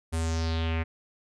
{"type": "tone with low-pass filter sweep", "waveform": "square", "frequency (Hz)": 81.6, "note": "E2", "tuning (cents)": -17, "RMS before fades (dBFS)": -28, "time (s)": [0.12, 0.84], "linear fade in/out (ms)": 20, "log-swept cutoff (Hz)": [10000, 2100], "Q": 3.4, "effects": []}